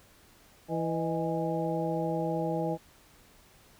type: harmonic tone with a mistuned harmonic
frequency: 164.81 Hz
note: E3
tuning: in tune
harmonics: 1 / 2 / 3 / 4 / 5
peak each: -33 / -34 / -34 / -35 / -36 dBFS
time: 0.68-2.78 s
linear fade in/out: 50 ms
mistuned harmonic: 4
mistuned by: -95 cents
effects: pink hiss -59 dBFS RMS until 3.79 s